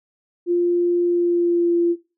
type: tone with pitch glide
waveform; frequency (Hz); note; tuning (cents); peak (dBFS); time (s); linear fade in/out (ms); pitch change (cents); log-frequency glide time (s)
sine; 349.2 to 343.2; F4 to F4; 0 to -30; -15; 0.46-1.96; 50; -30; 1.05-1.76
effects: noise-tail reverb RT60 0.3 s tail -17 dB re dry